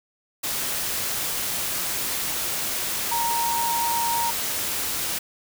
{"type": "tone in noise", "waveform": "sine", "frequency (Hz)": 932.3, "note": "A#5", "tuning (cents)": 0, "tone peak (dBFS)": -23, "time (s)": [3.11, 4.31], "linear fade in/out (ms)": 10, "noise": "white", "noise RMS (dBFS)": -27, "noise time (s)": [0.43, 5.19], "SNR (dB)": 1, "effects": []}